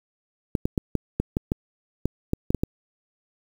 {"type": "clicks", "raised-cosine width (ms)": 3, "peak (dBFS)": -9, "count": 12, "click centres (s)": [0.552, 0.655, 0.778, 0.953, 1.2, 1.369, 1.519, 2.056, 2.334, 2.505, 2.547, 2.635], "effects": ["7-bit"]}